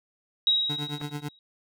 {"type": "tone with exponential decay", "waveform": "sine", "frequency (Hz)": 3820, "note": "A#7", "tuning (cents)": 42, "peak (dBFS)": -17, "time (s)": [0.47, 1.39], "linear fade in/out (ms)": 1, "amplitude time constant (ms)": 200}
{"type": "tone with tremolo", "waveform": "25% pulse", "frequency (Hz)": 146.83, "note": "D3", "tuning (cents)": 0, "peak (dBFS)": -25, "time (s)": [0.69, 1.29], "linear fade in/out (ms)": 10, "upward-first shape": "triangle", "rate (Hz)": 9.1, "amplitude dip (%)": 100}
{"type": "click", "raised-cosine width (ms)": 0.5, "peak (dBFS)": -24, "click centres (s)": 1.014}
{"effects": []}